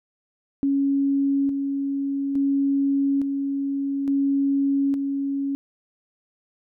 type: tone with tremolo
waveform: sine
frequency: 277.2 Hz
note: C#4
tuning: in tune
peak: -18 dBFS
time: 0.63-5.55 s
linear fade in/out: 0 ms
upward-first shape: square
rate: 0.58 Hz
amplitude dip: 40%
effects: none